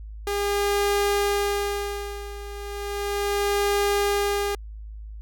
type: tone with tremolo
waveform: sawtooth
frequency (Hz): 405.3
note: G#4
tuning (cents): -42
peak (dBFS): -16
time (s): 0.27-4.55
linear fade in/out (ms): 2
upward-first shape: sine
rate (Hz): 0.35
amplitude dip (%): 85
effects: added 53 Hz sine -35 dBFS peak until 5.21 s